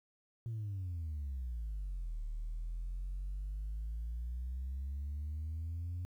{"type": "exponential two-way sweep", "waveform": "sine", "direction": "down then up", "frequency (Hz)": [118, 37.18, 89.7], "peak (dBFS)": -35, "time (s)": [0.46, 6.05], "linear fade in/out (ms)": 0, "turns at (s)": 2.23, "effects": ["tanh soft clip ceiling -35 dBFS", "12-bit"]}